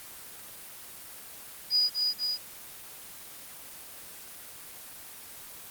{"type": "tone with echo", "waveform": "sine", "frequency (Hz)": 4919, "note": "D#8", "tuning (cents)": -21, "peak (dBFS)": -20, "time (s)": [1.7, 1.9], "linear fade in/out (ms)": 50, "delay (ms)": 240, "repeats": 2, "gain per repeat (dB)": -3, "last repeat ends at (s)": 2.38, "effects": ["white hiss -45 dBFS RMS until 5.7 s", "Opus 24 kbps"]}